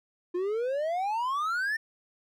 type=exponential sweep; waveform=triangle; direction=up; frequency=345.7 to 1828 Hz; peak=-25 dBFS; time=0.34-1.77 s; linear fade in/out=10 ms; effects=none